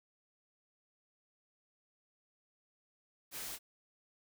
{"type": "noise", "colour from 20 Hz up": "white", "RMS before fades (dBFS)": -43, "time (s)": [3.31, 3.59], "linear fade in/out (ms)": 50, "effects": []}